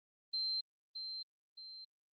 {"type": "tone with echo", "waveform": "sine", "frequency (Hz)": 4127, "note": "C8", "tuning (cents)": -25, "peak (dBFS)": -34, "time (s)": [0.33, 0.61], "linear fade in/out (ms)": 10, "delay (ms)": 620, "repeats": 2, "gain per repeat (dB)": -7, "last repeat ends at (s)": 1.85, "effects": ["Opus 24 kbps"]}